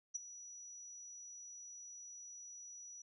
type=tone with ADSR envelope; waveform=sine; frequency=5870 Hz; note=F#8; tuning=15 cents flat; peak=-35 dBFS; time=0.14-3.02 s; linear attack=18 ms; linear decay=13 ms; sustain=-15 dB; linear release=4 ms; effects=none